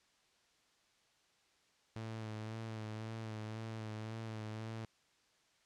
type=tone with vibrato; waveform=sawtooth; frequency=110.2 Hz; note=A2; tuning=3 cents sharp; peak=-38 dBFS; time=1.96-4.85 s; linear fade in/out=0 ms; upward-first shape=sine; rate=1.9 Hz; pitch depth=35 cents each way; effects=white hiss -72 dBFS RMS until 5.65 s + low-pass 6000 Hz 12 dB/octave